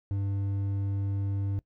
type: tone with hard clipping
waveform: sine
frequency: 99 Hz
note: G2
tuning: 18 cents sharp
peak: -29 dBFS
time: 0.11-1.59 s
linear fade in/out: 0 ms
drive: 6 dB
effects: noise-tail reverb RT60 0.1 s tail -20 dB re dry